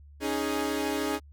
sawtooth chord, C# suspended second, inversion none, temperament equal with one note detuned, 278.1 / 311.1 / 415.3 Hz, C#4 / D#4 / G#4, +6 / 0 / 0 cents, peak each -28 dBFS, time 0.2-1.2 s, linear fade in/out 50 ms, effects added 72 Hz sine -48 dBFS peak until 1.32 s

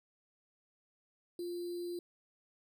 sine tone with sample-and-hold, 349.2 Hz, F4, in tune, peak -37 dBFS, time 1.39-1.99 s, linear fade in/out 2 ms, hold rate 4410 Hz, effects none

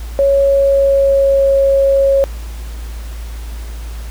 sine tone with pitch glide, 554 to 548 Hz, C#5 to C#5, -1 to -20 cents, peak -8 dBFS, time 0.19-2.24 s, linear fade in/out 0 ms, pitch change -19 cents, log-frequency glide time 0.33-1.48 s, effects added 56 Hz sine -23 dBFS peak until 4.1 s + pink hiss -38 dBFS RMS until 4.1 s

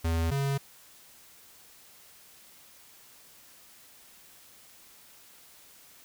square tone pair in turn, 82.41 / 138.6 Hz, E2 / C#3, 0 / 0 cents, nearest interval major sixth, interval 900 cents, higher second, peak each -26 / -27 dBFS, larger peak first, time 0.04-0.31 / 0.31-0.58 s, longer neither, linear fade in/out 10 ms, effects white hiss -55 dBFS RMS until 6.04 s

